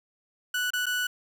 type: tone with dropouts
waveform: 30% pulse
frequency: 1480 Hz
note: F#6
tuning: in tune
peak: -23 dBFS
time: 0.54-1.07 s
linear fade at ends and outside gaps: 5 ms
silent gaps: 0.705-0.734 / 0.858-0.865 s
effects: 9-bit